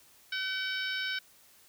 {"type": "harmonic tone", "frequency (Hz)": 760, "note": "F#5", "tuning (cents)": 46, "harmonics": [2, 3, 4, 5, 6, 7], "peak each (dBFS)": [-34, -39, -39, -40, -45, -42], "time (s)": [0.32, 1.19], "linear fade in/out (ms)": 5, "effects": ["white hiss -60 dBFS RMS until 1.68 s"]}